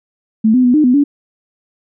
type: tone with pitch steps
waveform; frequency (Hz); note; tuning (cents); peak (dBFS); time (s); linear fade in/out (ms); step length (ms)
sine; 219.6 / 253.4 / 246.4 / 304.1 / 249.1 / 286.2; A3 / B3 / B3 / D#4 / B3 / D4; -3 / +45 / -4 / -40 / +15 / -45; -7; 0.44-1.04; 10; 100
effects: none